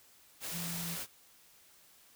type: tone in noise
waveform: sine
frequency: 170 Hz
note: F3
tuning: 46 cents flat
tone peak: -40 dBFS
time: 0.51-0.98 s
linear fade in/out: 50 ms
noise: white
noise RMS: -40 dBFS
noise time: 0.4-1.07 s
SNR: -3 dB
effects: white hiss -62 dBFS RMS until 2.15 s